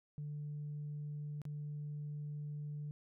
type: tone with dropouts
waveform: sine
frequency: 147.8 Hz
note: D3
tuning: 11 cents sharp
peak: -39 dBFS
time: 0.18-2.91 s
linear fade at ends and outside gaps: 0 ms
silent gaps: 1.417-1.453 s
effects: tanh soft clip ceiling -37 dBFS